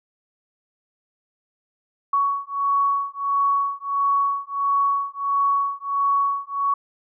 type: beating tone pair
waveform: sine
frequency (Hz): 1118 / 1119.5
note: C#6 / C#6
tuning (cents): +14 / +17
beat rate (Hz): 1.5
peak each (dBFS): -22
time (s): 2.13-6.74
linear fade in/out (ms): 5
effects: none